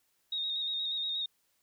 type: tone with vibrato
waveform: sine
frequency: 3729 Hz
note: A#7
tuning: in tune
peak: -31 dBFS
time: 0.32-1.26 s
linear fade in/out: 5 ms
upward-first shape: square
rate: 8.4 Hz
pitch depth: 27 cents each way
effects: white hiss -74 dBFS RMS until 1.62 s